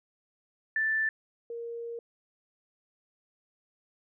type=tone pair in turn; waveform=sine; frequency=1764 / 467.2 Hz; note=A6 / A#4; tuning=+4 / +4 cents; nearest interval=octave + major seventh; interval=2300 cents; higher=first; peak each=-25 / -35 dBFS; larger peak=first; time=0.76-1.09 / 1.5-1.99 s; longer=second; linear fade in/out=2 ms; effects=none